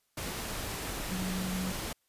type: tone in noise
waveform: sine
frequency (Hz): 185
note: F#3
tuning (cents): 0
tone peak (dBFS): -33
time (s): 1.11-1.72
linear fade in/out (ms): 5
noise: pink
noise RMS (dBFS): -37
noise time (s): 0.17-1.93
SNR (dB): +1
effects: white hiss -75 dBFS RMS until 2.08 s + resampled to 32000 Hz